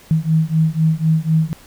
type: beating tone pair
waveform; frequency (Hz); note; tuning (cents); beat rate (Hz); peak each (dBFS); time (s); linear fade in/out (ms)
sine; 157.4 / 161.4; D#3 / E3; +20 / -36; 4; -16 / -16; 0.11-1.53; 0
effects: pink hiss -45 dBFS RMS until 1.66 s